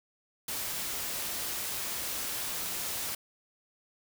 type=noise; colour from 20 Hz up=white; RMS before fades=-35 dBFS; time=0.48-3.15 s; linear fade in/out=5 ms; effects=none